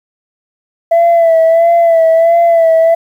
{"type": "tone with vibrato", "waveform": "sine", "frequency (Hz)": 666, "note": "E5", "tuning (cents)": 18, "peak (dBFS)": -3, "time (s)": [0.91, 2.95], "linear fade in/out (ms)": 10, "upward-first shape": "sine", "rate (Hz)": 1.5, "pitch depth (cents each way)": 42, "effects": ["tanh soft clip ceiling -3 dBFS", "7-bit"]}